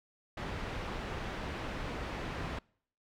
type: low-pass noise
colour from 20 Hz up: pink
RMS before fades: -39 dBFS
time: 0.37-2.59 s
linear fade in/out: 5 ms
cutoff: 2700 Hz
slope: 12 dB/octave
effects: noise-tail reverb RT60 0.6 s tail -26 dB re dry